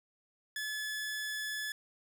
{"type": "tone", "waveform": "sawtooth", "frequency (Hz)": 1718, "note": "A6", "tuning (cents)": -42, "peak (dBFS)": -32, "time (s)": [0.56, 1.72], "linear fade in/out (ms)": 2, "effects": ["11-bit"]}